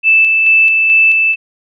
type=tone with tremolo; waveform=sine; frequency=2637 Hz; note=E7; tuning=in tune; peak=-5 dBFS; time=0.03-1.36 s; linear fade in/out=50 ms; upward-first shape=square; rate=2.3 Hz; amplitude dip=30%; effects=none